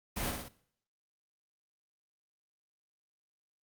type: noise with echo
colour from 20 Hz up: pink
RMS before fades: -35 dBFS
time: 0.16-0.31 s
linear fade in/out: 10 ms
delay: 59 ms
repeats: 3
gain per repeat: -4 dB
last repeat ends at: 0.487 s
effects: noise-tail reverb RT60 0.6 s tail -18 dB re dry + Opus 32 kbps